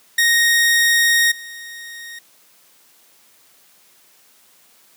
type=tone with level steps; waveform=sawtooth; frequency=1864.7 Hz; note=A#6; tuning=in tune; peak=-9 / -29 dBFS; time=0.18-2.19 s; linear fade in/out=5 ms; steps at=1.31 s; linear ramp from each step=10 ms; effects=white hiss -53 dBFS RMS until 4.96 s + high-pass 150 Hz 12 dB/octave